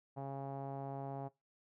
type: tone with low-pass filter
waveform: sawtooth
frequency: 137.2 Hz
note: C#3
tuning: 17 cents flat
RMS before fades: -43 dBFS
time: 0.16-1.29 s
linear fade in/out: 20 ms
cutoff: 780 Hz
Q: 4
effects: noise-tail reverb RT60 0.2 s tail -20 dB re dry